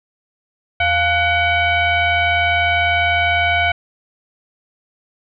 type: tone with frequency modulation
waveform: sine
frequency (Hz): 1480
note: F#6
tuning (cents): 0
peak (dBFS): -13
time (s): 0.8-3.72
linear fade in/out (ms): 5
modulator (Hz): 782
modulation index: 1.6
effects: none